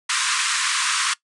pink band-pass noise, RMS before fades -22 dBFS, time 0.09-1.14 s, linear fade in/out 10 ms, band 1000 to 9800 Hz, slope 96 dB/octave, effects noise-tail reverb RT60 0.1 s tail -20 dB re dry

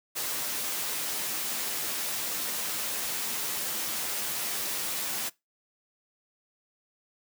white noise with comb filter, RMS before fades -32 dBFS, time 0.15-5.3 s, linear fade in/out 20 ms, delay 11 ms, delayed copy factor -0.5, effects noise-tail reverb RT60 0.2 s tail -22 dB re dry + high-pass 150 Hz 12 dB/octave

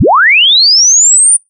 sine linear sweep, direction up, 30.87 to 9397 Hz, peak -3 dBFS, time 0-1.37 s, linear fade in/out 10 ms, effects noise-tail reverb RT60 0.2 s tail -24 dB re dry

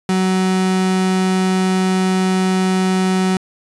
35% pulse tone, 187.1 Hz, F#3, 20 cents sharp, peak -12 dBFS, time 0.09-3.37 s, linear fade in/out 2 ms, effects resampled to 24000 Hz

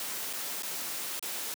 white noise with dropouts, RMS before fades -36 dBFS, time 0-1.54 s, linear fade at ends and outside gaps 1 ms, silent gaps 0.329-0.334 / 0.623-0.632 / 1.194-1.226 s, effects high-pass 200 Hz 12 dB/octave

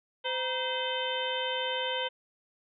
harmonic tone with a mistuned harmonic, 514 Hz, C5, 31 cents flat, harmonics 1 / 2 / 3 / 4 / 5 / 6 / 7, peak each -34 / -36 / -39 / -41 / -42 / -34 / -40 dBFS, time 0.24-2.09 s, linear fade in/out 20 ms, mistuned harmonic 2, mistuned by -140 cents, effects none

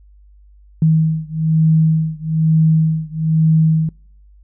sine beating tone pair, 158.5 / 159.6 Hz, D#3 / D#3, +32 / +44 cents, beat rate 1.1 Hz, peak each -14 / -15 dBFS, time 0.82-3.89 s, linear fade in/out 2 ms, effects noise-tail reverb RT60 0.6 s tail -26 dB re dry + added 50 Hz sine -43 dBFS peak until 4.43 s

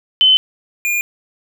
sine / square tone pair in turn, 3048 / 2419 Hz, G7 / D#7, -49 / -49 cents, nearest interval major third, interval 400 cents, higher first, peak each -7 / -16 dBFS, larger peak first, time 0.21-0.37 / 0.85-1.01 s, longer neither, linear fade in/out 0 ms, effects none

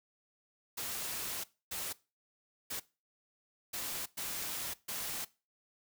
white noise bursts at uneven times, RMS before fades -39 dBFS, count 6, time 0.77-1.44 / 1.71-1.93 / 2.7-2.8 / 3.73-4.06 / 4.17-4.74 / 4.88-5.25 s, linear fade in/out 10 ms, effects noise-tail reverb RT60 0.3 s tail -20 dB re dry

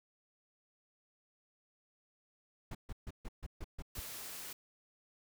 brown noise bursts, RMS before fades -42 dBFS, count 8, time 2.71-4.002 s, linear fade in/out 5 ms, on 39 ms, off 140 ms
white noise, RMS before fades -46 dBFS, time 3.95-4.53 s, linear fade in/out 5 ms
effects none

